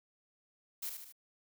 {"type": "noise with echo", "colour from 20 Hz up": "blue", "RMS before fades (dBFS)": -39, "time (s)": [0.82, 0.9], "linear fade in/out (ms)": 10, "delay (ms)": 75, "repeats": 3, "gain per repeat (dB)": -5, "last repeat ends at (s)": 1.125, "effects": []}